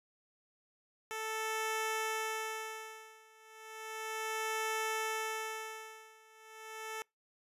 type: tone with tremolo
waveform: 10% pulse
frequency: 440 Hz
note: A4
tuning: in tune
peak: -25 dBFS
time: 1.11-7.02 s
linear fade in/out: 0 ms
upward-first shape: sine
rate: 0.34 Hz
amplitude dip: 95%
effects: noise-tail reverb RT60 0.2 s tail -26 dB re dry + resampled to 32000 Hz